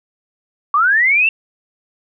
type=linear sweep; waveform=sine; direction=up; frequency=1117 to 2727 Hz; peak=-10 dBFS; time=0.74-1.29 s; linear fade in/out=2 ms; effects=none